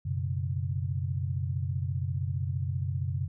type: chord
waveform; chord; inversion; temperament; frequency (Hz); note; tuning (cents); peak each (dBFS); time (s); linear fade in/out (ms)
sine; F# suspended fourth; none; equal; 92.5 / 123.47 / 138.59; F#2 / B2 / C#3; 0 / 0 / 0; -31 / -34 / -33; 0.05-3.28; 10
effects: none